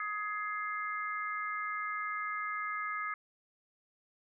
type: harmonic tone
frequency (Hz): 418.9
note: G#4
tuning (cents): +15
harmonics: 3 / 4 / 5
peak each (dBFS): -36 / -41 / -40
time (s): 0-3.14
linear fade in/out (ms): 2
effects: none